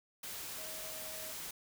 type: tone in noise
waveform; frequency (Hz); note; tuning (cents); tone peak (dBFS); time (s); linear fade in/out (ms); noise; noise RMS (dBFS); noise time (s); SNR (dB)
sine; 630; D#5; +21; -51; 0.58-1.32; 5; white; -44; 0.23-1.51; -10
effects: none